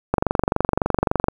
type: click train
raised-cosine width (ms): 1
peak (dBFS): -3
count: 28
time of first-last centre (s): 0.14-1.284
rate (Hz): 23.6
effects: 7-bit